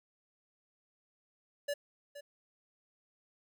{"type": "tone with echo", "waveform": "square", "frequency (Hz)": 575, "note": "D5", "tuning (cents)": -37, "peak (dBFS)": -33, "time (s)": [1.68, 1.74], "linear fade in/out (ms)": 10, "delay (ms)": 470, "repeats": 1, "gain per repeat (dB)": -13, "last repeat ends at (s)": 2.21, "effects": []}